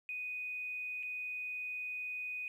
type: tone with dropouts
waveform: triangle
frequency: 2489 Hz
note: D#7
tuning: in tune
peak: -34 dBFS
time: 0.09-2.48 s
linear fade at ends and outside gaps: 1 ms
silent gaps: 1.028-1.032 s
effects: tanh soft clip ceiling -36 dBFS